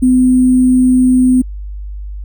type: tone with sample-and-hold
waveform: sine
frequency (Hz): 253.8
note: B3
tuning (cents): +47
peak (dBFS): -6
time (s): 0.02-1.42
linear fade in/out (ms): 10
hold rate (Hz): 8820
effects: added 50 Hz sine -22 dBFS peak until 2.24 s